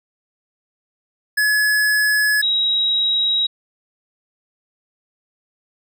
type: tone pair in turn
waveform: square / sine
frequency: 1700 / 3832 Hz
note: G#6 / A#7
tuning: +40 / +47 cents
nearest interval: octave + major second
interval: 1407 cents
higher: second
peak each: -15 dBFS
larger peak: neither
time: 1.37-2.42 / 2.42-3.47 s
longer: neither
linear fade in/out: 10 ms
effects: none